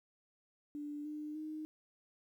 sine tone with pitch steps, 293.7 / 301.4 / 309.4 Hz, D4 / D4 / D#4, 0 / +45 / -10 cents, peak -40 dBFS, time 0.75-1.65 s, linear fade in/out 0 ms, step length 300 ms, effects 12-bit

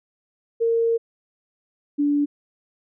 sine tone pair in turn, 460 / 289.8 Hz, A#4 / D4, -23 / -23 cents, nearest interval minor sixth, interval 800 cents, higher first, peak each -17 dBFS, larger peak neither, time 0.6-0.98 / 1.98-2.26 s, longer first, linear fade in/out 20 ms, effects none

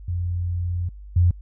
sine tone pair in turn, 88 / 88 Hz, F2 / F2, +14 / +14 cents, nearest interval unison, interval 0 cents, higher neither, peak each -22 / -13 dBFS, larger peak second, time 0.08-0.89 / 1.16-1.31 s, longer first, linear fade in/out 5 ms, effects added 50 Hz sine -37 dBFS peak until 1.41 s

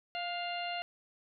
harmonic tone with a mistuned harmonic, 698.5 Hz, F5, in tune, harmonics 1 / 2 / 3 / 4 / 5 / 6, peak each -37 / -45 / -44 / -40 / -53 / -47 dBFS, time 0.15-0.82 s, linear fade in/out 0 ms, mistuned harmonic 2, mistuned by +32 cents, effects none

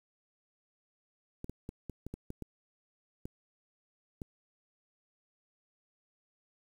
clicks, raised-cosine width 3 ms, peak -27 dBFS, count 10, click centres 1.444 / 1.496 / 1.691 / 1.897 / 2.066 / 2.14 / 2.304 / 2.423 / 3.255 / 4.218 s, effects 9-bit

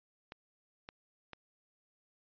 clicks, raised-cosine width 0.3 ms, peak -29 dBFS, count 3, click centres 0.321 / 0.889 / 1.333 s, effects resampled to 11025 Hz

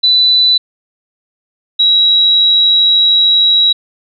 sine tone pair in turn, 3985 / 3869 Hz, B7 / B7, +15 / -36 cents, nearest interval minor second, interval 51 cents, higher first, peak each -6 dBFS, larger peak neither, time 0.03-0.58 / 1.79-3.73 s, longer second, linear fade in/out 10 ms, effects none

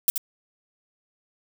violet noise with echo, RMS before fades -19 dBFS, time 0.08-0.1 s, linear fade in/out 0 ms, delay 78 ms, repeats 1, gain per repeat -7 dB, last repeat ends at 0.178 s, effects none

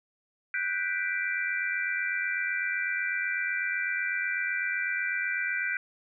sine chord, G major seventh, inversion third, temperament equal, 1480 / 1568 / 1975.5 / 2349 Hz, F#6 / G6 / B6 / D7, 0 / 0 / 0 / 0 cents, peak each -33 dBFS, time 0.54-5.77 s, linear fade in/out 2 ms, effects none

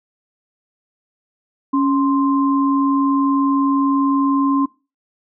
sine tone pair together, 277.2 / 1046.5 Hz, C#4 / C6, 0 / 0 cents, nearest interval octave + major seventh, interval 2300 cents, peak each -14 / -20 dBFS, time 1.73-4.66 s, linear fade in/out 10 ms, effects noise-tail reverb RT60 0.3 s tail -22 dB re dry

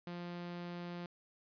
sawtooth tone, 174.61 Hz, F3, in tune, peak -38 dBFS, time 0.07-1.06 s, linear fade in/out 2 ms, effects resampled to 11025 Hz

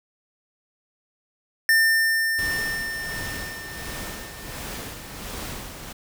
square tone with exponential decay, 1800 Hz, A6, 39 cents sharp, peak -15 dBFS, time 1.69-5.24 s, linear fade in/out 1 ms, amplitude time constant 770 ms
pink noise with tremolo, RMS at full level -33 dBFS, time 2.38-5.93 s, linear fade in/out 10 ms, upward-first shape sine, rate 1.4 Hz, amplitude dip 50%
effects none

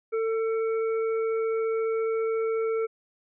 harmonic tone, 447.6 Hz, A4, 30 cents sharp, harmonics 1 / 3 / 5, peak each -24 / -37 / -43 dBFS, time 0.12-2.87 s, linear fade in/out 20 ms, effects none

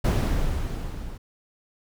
brown noise with level ramp, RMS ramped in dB -18 to -37 dBFS, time 0.04-1.18 s, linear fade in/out 10 ms, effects none

